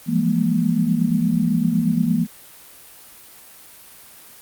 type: tone cluster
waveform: sine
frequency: 168.3 / 177.6 / 199.6 / 207.8 / 236 Hz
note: E3 / F3 / G3 / G#3 / A#3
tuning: +36 / +29 / +32 / +1 / +22 cents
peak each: -21 / -27 / -29 / -22 / -20 dBFS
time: 0.06-2.27 s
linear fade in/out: 50 ms
effects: white hiss -44 dBFS RMS until 4.41 s + Opus 32 kbps